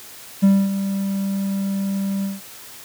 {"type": "tone with ADSR envelope", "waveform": "triangle", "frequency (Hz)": 196, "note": "G3", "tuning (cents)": 0, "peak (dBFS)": -7, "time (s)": [0.42, 2.41], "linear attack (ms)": 20, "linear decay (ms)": 250, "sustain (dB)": -11, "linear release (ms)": 170, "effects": ["white hiss -40 dBFS RMS until 2.84 s", "high-pass 60 Hz 12 dB/octave"]}